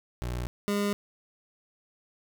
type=tone pair in turn; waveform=25% pulse; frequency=60.6 / 203.8 Hz; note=B1 / G#3; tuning=-32 / -32 cents; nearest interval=octave + major sixth; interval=2100 cents; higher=second; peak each=-27 / -22 dBFS; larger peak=second; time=0.22-0.47 / 0.68-0.93 s; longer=neither; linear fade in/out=0 ms; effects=none